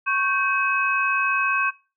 sine tone cluster, 1104 / 1554 / 2551 Hz, C#6 / G6 / D#7, -7 / -16 / +43 cents, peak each -24 dBFS, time 0.06-1.71 s, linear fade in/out 20 ms, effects noise-tail reverb RT60 0.3 s tail -19 dB re dry

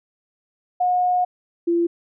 sine tone pair in turn, 723 / 341.2 Hz, F#5 / F4, -40 / -40 cents, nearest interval octave + minor second, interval 1300 cents, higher first, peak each -16 dBFS, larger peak neither, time 0.8-1.25 / 1.67-1.87 s, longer first, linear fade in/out 10 ms, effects none

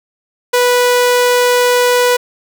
sawtooth tone, 491.7 Hz, B4, 8 cents flat, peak -5 dBFS, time 0.53-2.17 s, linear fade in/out 10 ms, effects none

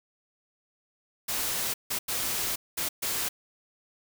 white noise bursts at uneven times, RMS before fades -30 dBFS, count 5, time 1.28-1.74 / 1.9-1.99 / 2.08-2.56 / 2.77-2.89 / 3.02-3.29 s, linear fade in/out 10 ms, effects none

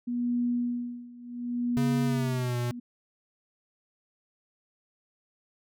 sine tone with tremolo, 242 Hz, B3, 35 cents flat, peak -24 dBFS, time 0.07-2.8 s, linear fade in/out 10 ms, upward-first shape sine, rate 0.7 Hz, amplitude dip 90%
square tone with pitch glide, 138.59 to 121.35 Hz, C#3 to B2, 0 to -30 cents, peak -28 dBFS, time 1.77-2.71 s, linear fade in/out 0 ms, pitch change -230 cents, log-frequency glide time 2.05-2.57 s
effects none

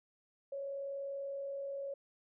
sine tone with frequency modulation, 554.4 Hz, C#5, in tune, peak -38 dBFS, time 0.52-1.94 s, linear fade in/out 5 ms, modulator 40.5 Hz, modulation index 0.24, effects none

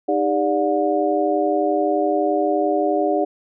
sine tone cluster, 310 / 401.6 / 584 / 721 Hz, D#4 / G4 / D5 / F#5, -6 / +42 / -10 / -45 cents, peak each -22 dBFS, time 0.08-3.25 s, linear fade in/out 10 ms, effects none

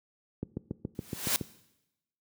click train, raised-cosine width 3 ms, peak -19 dBFS, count 8, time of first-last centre 0.43-1.412 s, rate 7.13 Hz
white noise with exponential growth, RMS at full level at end -25 dBFS, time 0.95-1.36 s, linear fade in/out 0 ms, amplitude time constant 89 ms
effects noise-tail reverb RT60 0.9 s tail -19 dB re dry + high-pass 100 Hz 12 dB/octave

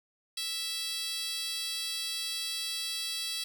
10% pulse tone with high-pass filter, 659.3 Hz, E5, in tune, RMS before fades -35 dBFS, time 0.37-3.44 s, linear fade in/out 5 ms, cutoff 4400 Hz, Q 1.8, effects 11-bit

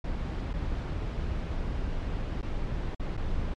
brown noise with dropouts, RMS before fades -31 dBFS, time 0.04-3.54 s, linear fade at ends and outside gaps 5 ms, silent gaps 0.533-0.537 / 2.414-2.427 / 2.949-2.996 / 3.169-3.174 s, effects low-pass 4000 Hz 12 dB/octave + MP3 64 kbps

